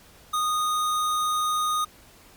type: tone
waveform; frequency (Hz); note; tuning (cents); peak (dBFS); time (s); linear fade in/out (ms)
square; 1236; D#6; -12; -23; 0.33-1.85; 10
effects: pink hiss -52 dBFS RMS until 2.36 s + MP3 96 kbps